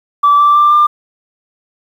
sine tone with pitch steps, 1158 / 1170.1 / 1182.3 / 1194.7 Hz, D6 / D6 / D6 / D6, -25 / -7 / +11 / +29 cents, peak -4 dBFS, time 0.23-0.87 s, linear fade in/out 10 ms, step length 160 ms, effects tanh soft clip ceiling -2 dBFS + 7-bit

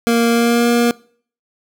25% pulse tone with pitch glide, 233.1 to 237.4 Hz, A#3 to A#3, 0 to +32 cents, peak -8 dBFS, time 0.07-0.91 s, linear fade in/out 0 ms, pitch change +32 cents, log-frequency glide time 0.3-0.68 s, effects noise-tail reverb RT60 0.5 s tail -23 dB re dry

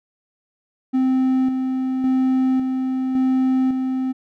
triangle tone with tremolo, 260.1 Hz, C4, 10 cents flat, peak -13 dBFS, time 0.93-4.13 s, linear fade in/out 20 ms, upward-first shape square, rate 0.9 Hz, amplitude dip 40%, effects none

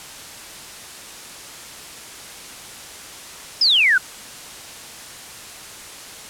sine exponential sweep, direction down, 5290 to 1432 Hz, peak -12 dBFS, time 3.61-3.98 s, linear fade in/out 5 ms, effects white hiss -37 dBFS RMS until 6.29 s + low-pass 10000 Hz 12 dB/octave

